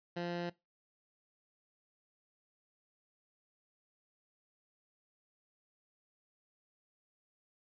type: tone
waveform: 15% pulse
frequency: 173.6 Hz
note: F3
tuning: 10 cents flat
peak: -30 dBFS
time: 0.16-0.5 s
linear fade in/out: 10 ms
effects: noise-tail reverb RT60 0.2 s tail -20 dB re dry + resampled to 11025 Hz